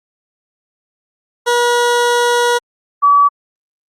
20% pulse / sine tone pair in turn, 481.2 / 1144.5 Hz, B4 / D6, -45 / -45 cents, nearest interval octave + minor third, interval 1500 cents, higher second, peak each -6 dBFS, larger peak neither, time 1.46-2.59 / 3.02-3.29 s, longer first, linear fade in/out 20 ms, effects low-pass 10000 Hz 12 dB/octave + Opus 48 kbps

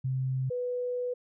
sine tone pair in turn, 130.81 / 493.9 Hz, C3 / B4, 0 / 0 cents, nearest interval octave + major seventh, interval 2300 cents, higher second, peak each -27 / -29 dBFS, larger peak first, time 0.04-0.5 / 0.5-1.14 s, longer second, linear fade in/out 10 ms, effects none

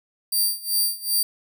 5% pulse tone with tremolo, 4699 Hz, D8, in tune, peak -11 dBFS, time 0.32-1.23 s, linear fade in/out 5 ms, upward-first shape sine, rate 2.6 Hz, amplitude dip 90%, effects none

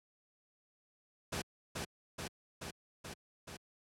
pink noise with echo, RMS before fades -37 dBFS, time 1.32-1.42 s, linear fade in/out 10 ms, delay 430 ms, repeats 5, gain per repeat -2 dB, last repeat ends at 3.57 s, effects high-pass 80 Hz 12 dB/octave + low-pass 10000 Hz 12 dB/octave

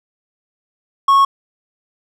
triangle tone, 1100 Hz, C#6, 14 cents flat, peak -6 dBFS, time 1.08-1.25 s, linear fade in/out 5 ms, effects none

